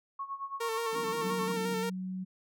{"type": "tone with tremolo", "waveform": "sine", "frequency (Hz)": 1100, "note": "C#6", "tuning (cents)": -14, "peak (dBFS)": -33, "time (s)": [0.19, 1.52], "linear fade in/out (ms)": 5, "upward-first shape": "sine", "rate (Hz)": 9.1, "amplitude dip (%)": 80}
{"type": "tone with vibrato", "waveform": "sawtooth", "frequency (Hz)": 456.3, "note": "A#4", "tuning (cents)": -37, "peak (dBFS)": -28, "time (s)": [0.6, 1.9], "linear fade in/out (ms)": 10, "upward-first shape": "square", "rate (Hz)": 5.7, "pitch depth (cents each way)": 29}
{"type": "band-pass noise", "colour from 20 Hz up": "pink", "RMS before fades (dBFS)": -44, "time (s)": [0.91, 1.81], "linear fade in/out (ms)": 50, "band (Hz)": [150, 340], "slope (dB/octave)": 96}
{"type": "tone with pitch glide", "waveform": "sine", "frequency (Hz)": [185, 186.29], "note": ["F#3", "F#3"], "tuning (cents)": [0, 12], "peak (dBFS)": -34, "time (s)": [1.23, 2.25], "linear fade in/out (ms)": 20, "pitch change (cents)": 12, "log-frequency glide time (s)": [1.75, 2.13]}
{"effects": []}